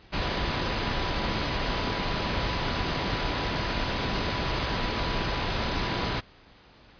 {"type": "tone in noise", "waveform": "sine", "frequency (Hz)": 987.8, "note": "B5", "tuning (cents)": 0, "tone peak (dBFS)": -39, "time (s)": [0.12, 6.21], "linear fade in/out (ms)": 20, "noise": "pink", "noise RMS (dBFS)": -28, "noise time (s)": [0.12, 6.21], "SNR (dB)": -14, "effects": ["pink hiss -54 dBFS RMS until 6.99 s", "resampled to 11025 Hz"]}